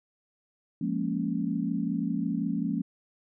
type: chord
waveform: sine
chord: Bb minor seventh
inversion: second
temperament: equal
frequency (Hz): 174.61 / 207.7 / 233.1 / 277.2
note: F3 / Ab3 / Bb3 / Db4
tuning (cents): 0 / 0 / 0 / 0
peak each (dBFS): -32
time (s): 0.81-2.82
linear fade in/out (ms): 5
effects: none